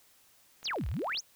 click train, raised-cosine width 0.3 ms, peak -34 dBFS, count 22, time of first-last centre 0.63-1.174 s, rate 38.6 Hz
sine exponential two-way sweep, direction down then up, 7200 to 52.5 to 7200 Hz, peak -31 dBFS, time 0.64-1.21 s, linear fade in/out 20 ms, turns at 0.88 s
effects white hiss -63 dBFS RMS until 1.35 s

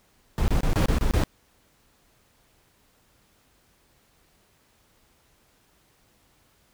brown noise bursts, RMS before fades -21 dBFS, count 7, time 0.38-1.236 s, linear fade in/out 0 ms, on 100 ms, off 26 ms, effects pink hiss -63 dBFS RMS until 6.73 s

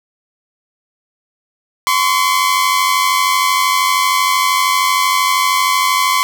sawtooth tone pair together, 1033.1 / 1126 Hz, C6 / C#6, -22 / +27 cents, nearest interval minor second, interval 149 cents, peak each -10 / -12 dBFS, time 1.87-6.23 s, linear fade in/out 0 ms, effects none

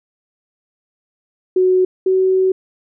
sine tone pair in turn, 370 / 376.3 Hz, F#4 / F#4, 0 / +29 cents, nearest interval unison, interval 29 cents, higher second, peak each -10 / -11 dBFS, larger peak first, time 1.56-1.85 / 2.06-2.52 s, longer second, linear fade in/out 5 ms, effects none

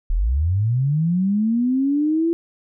sine linear sweep, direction up, 33.92 to 340 Hz, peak -16 dBFS, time 0.1-2.33 s, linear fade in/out 0 ms, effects none

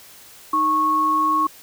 sine tone pair together, 310.6 / 1100 Hz, D#4 / C#6, -3 / -14 cents, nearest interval octave + minor seventh, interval 2189 cents, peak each -26 / -16 dBFS, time 0.53-1.47 s, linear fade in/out 5 ms, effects white hiss -45 dBFS RMS until 1.62 s

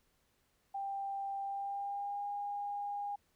sine tone with pitch glide, 790 to 813.6 Hz, G5 to G#5, +13 to -36 cents, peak -36 dBFS, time 0.74-3.16 s, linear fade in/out 10 ms, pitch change +51 cents, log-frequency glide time 1.41-2.27 s, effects pink hiss -75 dBFS RMS until 3.35 s

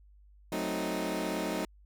20% pulse chord, F# diminished seventh, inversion none, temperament equal, 185 / 220 / 261.6 / 311.1 Hz, F#3 / A3 / C4 / Eb4, 0 / 0 / 0 / 0 cents, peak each -32 / -33 / -34 / -30 dBFS, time 0.52-1.65 s, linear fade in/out 2 ms, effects added 50 Hz sine -55 dBFS peak until 1.85 s

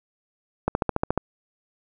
click train, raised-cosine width 1 ms, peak -7 dBFS, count 8, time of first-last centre 0.68-1.176 s, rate 14.1 Hz, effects none

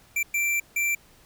square tone bursts at uneven times, 2349 Hz, D7, in tune, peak -23 dBFS, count 3, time 0.16-0.23 / 0.34-0.6 / 0.76-0.95 s, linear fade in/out 5 ms, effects pink hiss -56 dBFS RMS until 1.25 s

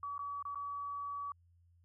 sine tone with dropouts, 1140 Hz, C#6, 48 cents sharp, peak -38 dBFS, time 0.03-1.32 s, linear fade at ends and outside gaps 2 ms, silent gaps 0.18-0.191 / 0.426-0.452 / 0.547-0.556 s, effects added 86 Hz sine -64 dBFS peak until 1.84 s

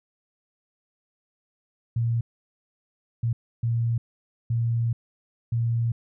sine tone bursts at uneven times, 116.54 Hz, A#2, in tune, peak -21 dBFS, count 5, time 1.96-2.21 / 3.23-3.33 / 3.63-3.98 / 4.5-4.93 / 5.52-5.92 s, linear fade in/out 5 ms, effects none

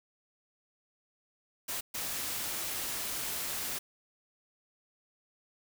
white noise bursts at uneven times, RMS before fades -36 dBFS, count 2, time 1.68-1.81 / 1.94-3.79 s, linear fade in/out 10 ms, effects none

